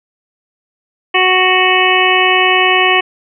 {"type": "harmonic tone", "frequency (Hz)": 370, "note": "F#4", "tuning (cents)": 0, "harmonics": [1, 2, 3, 5, 6, 7, 8], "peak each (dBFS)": [-16, -16, -16, -16, -16, -16, -16], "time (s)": [1.14, 3.01], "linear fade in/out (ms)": 10, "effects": []}